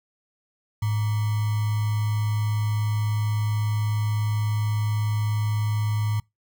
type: tone with sample-and-hold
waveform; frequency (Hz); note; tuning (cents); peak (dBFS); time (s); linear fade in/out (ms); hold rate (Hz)
sine; 106.4; G#2; +42; -21; 0.82-6.2; 5; 1050
effects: noise-tail reverb RT60 0.2 s tail -26 dB re dry

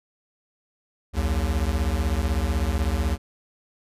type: beating tone pair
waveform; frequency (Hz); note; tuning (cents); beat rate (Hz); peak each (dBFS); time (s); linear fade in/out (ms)
square; 63.1 / 79.1; B1 / D#2; +38 / +29; 16; -25; 1.13-3.18; 50
effects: resampled to 32000 Hz

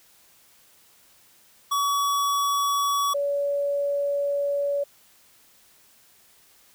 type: tone pair in turn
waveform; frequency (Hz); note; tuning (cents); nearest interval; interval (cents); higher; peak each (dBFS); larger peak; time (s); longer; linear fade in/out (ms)
square / sine; 1133 / 568.3; C#6 / C#5; +37 / +43; octave; 1194; first; -22; neither; 1.71-3.14 / 3.14-4.84; second; 10
effects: white hiss -57 dBFS RMS until 6.74 s

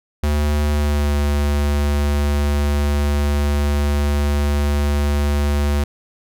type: tone with pitch glide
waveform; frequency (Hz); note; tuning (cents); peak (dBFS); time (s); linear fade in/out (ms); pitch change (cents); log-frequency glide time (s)
square; 74.1 to 72.49; D2 to D2; +16 to -22; -16; 0.23-5.84; 5; -38; 0.71-1.15
effects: none

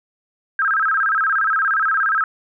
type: tone with vibrato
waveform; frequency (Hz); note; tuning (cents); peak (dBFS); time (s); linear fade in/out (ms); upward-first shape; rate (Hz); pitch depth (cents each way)
sine; 1442; F#6; -45; -15; 0.59-2.24; 2; square; 17; 180
effects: none

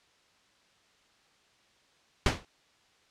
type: noise with exponential decay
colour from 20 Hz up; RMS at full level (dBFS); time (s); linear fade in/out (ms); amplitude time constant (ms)
pink; -20; 2.26-2.45; 2; 41
effects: white hiss -65 dBFS RMS until 3.1 s + low-pass 5000 Hz 12 dB/octave

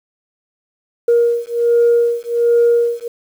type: beating tone pair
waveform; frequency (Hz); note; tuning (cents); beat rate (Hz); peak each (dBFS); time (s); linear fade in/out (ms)
sine; 471.2 / 472.5; A#4 / A#4; +19 / +23; 1.3; -13; 1.08-3.08; 5
effects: tanh soft clip ceiling -5 dBFS + 7-bit

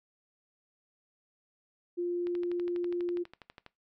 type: tone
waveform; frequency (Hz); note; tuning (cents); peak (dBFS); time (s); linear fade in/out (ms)
sine; 350.3; F4; +5; -29; 1.97-3.24; 20
type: click train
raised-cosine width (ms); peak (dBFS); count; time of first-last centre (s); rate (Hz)
0.3; -31; 18; 2.27-3.663; 12.2
effects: noise-tail reverb RT60 0.2 s tail -20 dB re dry

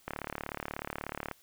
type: click train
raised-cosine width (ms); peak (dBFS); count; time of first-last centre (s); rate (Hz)
0.5; -20; 46; 0.08-1.313; 36.5
effects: white hiss -63 dBFS RMS until 1.42 s

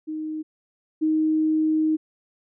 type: tone pair in turn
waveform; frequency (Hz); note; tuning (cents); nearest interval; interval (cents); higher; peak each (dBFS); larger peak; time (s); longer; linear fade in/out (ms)
sine; 311.1 / 312.8; D#4 / D#4; 0 / +9; unison; 9; second; -27 / -18; second; 0.07-0.43 / 1.01-1.97; second; 20
effects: none

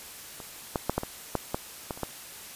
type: clicks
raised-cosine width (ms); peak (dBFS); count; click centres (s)
1; -27 / -12 / -10 / -11 / -18 / -11 / -13 / -17 / -29 / -15; 10; 0.402 / 0.758 / 0.896 / 0.98 / 1.034 / 1.353 / 1.545 / 1.908 / 1.975 / 2.033
effects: white hiss -44 dBFS RMS until 2.55 s + resampled to 32000 Hz

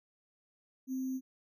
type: tone with sample-and-hold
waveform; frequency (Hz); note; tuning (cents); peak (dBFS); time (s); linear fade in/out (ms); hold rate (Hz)
sine; 261.2; C4; -3; -33; 0.87-1.21; 50; 6300
effects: none

